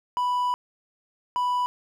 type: tone pair in turn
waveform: triangle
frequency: 987.8 / 987.8 Hz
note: B5 / B5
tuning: 0 / 0 cents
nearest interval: unison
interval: 0 cents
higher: neither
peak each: -20 dBFS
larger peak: neither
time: 0.17-0.54 / 1.36-1.66 s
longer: first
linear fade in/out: 0 ms
effects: none